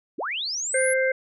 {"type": "linear sweep", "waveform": "sine", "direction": "up", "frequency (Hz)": [194.4, 11175], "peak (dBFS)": -26, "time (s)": [0.18, 0.94], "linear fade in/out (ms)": 10}
{"type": "harmonic tone", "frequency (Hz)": 523.3, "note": "C5", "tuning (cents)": 0, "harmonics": [1, 3, 4], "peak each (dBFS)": [-21, -26, -27], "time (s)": [0.74, 1.12], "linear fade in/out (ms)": 5}
{"effects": []}